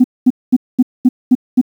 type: tone bursts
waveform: sine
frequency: 251.8 Hz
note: B3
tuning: 34 cents sharp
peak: -3 dBFS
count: 7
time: 0-1.614 s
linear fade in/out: 10 ms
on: 42 ms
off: 220 ms
effects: tanh soft clip ceiling 0 dBFS + 7-bit